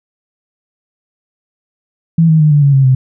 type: tone with pitch steps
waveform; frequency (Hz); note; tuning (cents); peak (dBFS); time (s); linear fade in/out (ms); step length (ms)
sine; 164.81 / 158.46 / 152.36 / 146.49 / 140.85 / 135.42 / 130.21; E3 / D#3 / D#3 / D3 / C#3 / C#3 / C3; 0 / +32 / -36 / -4 / +28 / -40 / -8; -5; 2.18-2.95; 5; 110
effects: none